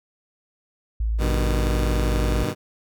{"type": "tone", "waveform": "sine", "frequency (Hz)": 55, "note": "A1", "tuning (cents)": 0, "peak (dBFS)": -20, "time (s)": [1, 2.44], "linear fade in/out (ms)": 5}
{"type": "chord", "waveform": "15% pulse", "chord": "G augmented", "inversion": "none", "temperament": "just", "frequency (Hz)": [98, 122.5, 153.12], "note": ["G2", "B2", "D#3"], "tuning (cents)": [0, -14, -27], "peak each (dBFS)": -22, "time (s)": [1.18, 2.55], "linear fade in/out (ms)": 50}
{"effects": []}